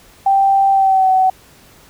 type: tone with pitch glide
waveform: sine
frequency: 783 to 753.7 Hz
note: G5 to F#5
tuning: -2 to +32 cents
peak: -9 dBFS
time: 0.26-1.3 s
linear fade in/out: 5 ms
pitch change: -66 cents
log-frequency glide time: 0.71-1.1 s
effects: pink hiss -46 dBFS RMS until 1.89 s